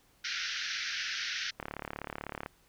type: band-pass noise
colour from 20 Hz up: pink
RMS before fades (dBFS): -36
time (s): 0.24-1.51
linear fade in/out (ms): 10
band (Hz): 1400 to 6000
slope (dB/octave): 96
type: click train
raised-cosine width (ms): 0.5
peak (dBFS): -22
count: 32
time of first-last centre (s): 1.6-2.461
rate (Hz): 36
effects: pink hiss -66 dBFS RMS until 2.68 s